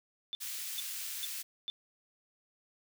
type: tone bursts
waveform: sine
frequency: 3529 Hz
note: A7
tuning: 4 cents sharp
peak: -35 dBFS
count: 4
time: 0.33-1.7 s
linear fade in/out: 0 ms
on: 20 ms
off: 430 ms
type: high-pass noise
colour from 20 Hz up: white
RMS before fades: -40 dBFS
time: 0.4-1.43 s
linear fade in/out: 20 ms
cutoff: 2200 Hz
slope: 12 dB/octave
effects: none